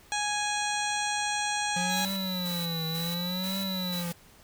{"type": "harmonic tone", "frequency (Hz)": 830.6, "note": "G#5", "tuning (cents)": 0, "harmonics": [1, 2, 3, 4, 5, 7, 8, 9, 10], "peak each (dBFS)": [-31, -34, -36, -37, -38, -39, -40, -41, -41], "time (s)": [0.12, 2.05], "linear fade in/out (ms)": 0}
{"type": "tone with vibrato", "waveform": "square", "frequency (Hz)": 176.9, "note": "F3", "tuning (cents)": 23, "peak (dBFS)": -32, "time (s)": [1.76, 4.12], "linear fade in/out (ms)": 5, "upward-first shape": "triangle", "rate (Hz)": 0.68, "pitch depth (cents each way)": 170}
{"type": "tone", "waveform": "square", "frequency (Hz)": 3951, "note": "B7", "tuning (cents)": 0, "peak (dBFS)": -34, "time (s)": [1.88, 4.04], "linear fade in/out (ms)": 50}
{"type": "noise bursts", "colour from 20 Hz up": "white", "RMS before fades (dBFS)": -41, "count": 5, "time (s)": [1.96, 4.13], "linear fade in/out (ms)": 10, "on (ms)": 210, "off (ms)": 280}
{"effects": ["pink hiss -56 dBFS RMS until 4.43 s"]}